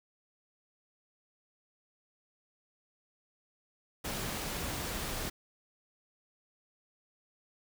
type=noise; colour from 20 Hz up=pink; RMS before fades=-37 dBFS; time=4.04-5.3 s; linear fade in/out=10 ms; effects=none